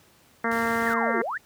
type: harmonic tone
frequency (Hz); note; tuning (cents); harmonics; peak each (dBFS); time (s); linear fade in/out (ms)
230; A#3; -23; 1 / 2 / 3 / 4 / 5 / 6 / 7 / 8 / 9; -29 / -30 / -32 / -32 / -32 / -31 / -32 / -32 / -35; 0.44-1.22; 5
type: noise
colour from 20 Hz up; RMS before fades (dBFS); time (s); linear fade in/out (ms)
pink; -39; 0.51-0.94; 5
type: exponential two-way sweep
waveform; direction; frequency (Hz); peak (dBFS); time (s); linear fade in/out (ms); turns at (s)
sine; down then up; 1975.5 to 329.6 to 1975.5; -27; 0.86-1.38; 10; 1.19
effects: pink hiss -58 dBFS RMS until 1.45 s + high-pass 80 Hz 12 dB/octave